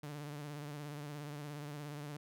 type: tone with vibrato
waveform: sawtooth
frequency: 146.83 Hz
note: D3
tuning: in tune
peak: -39 dBFS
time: 0.03-2.17 s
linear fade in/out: 5 ms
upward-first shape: triangle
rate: 17 Hz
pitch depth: 65 cents each way
effects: none